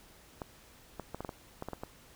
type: clicks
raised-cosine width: 1 ms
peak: -24 dBFS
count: 10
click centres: 0.418 / 0.997 / 1.146 / 1.206 / 1.248 / 1.292 / 1.624 / 1.686 / 1.733 / 1.835 s
effects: pink hiss -58 dBFS RMS until 2.15 s